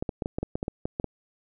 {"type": "clicks", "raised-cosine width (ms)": 2, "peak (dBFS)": -15, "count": 12, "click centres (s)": [0.025, 0.092, 0.222, 0.259, 0.385, 0.43, 0.555, 0.629, 0.681, 0.855, 0.999, 1.043], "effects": []}